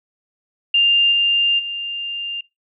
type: tone with level steps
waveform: sine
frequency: 2798 Hz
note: F7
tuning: 3 cents sharp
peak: -11 / -13 / -23 dBFS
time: 0.74-2.41 s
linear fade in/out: 5 ms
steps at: 1.11 / 1.58 s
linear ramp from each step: 20 ms
effects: noise-tail reverb RT60 0.2 s tail -21 dB re dry